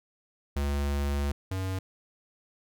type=tone pair in turn; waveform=square; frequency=71 / 94.34 Hz; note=C#2 / F#2; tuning=+42 / +34 cents; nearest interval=perfect fourth; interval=492 cents; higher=second; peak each=-27 / -30 dBFS; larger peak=first; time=0.56-1.32 / 1.51-1.79 s; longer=first; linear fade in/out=5 ms; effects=none